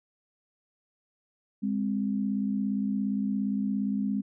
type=tone pair together; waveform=sine; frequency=204.3 / 261.6 Hz; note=G#3 / C4; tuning=-28 / 0 cents; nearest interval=major third; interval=428 cents; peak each=-27 / -31 dBFS; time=1.62-4.22 s; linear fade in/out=20 ms; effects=none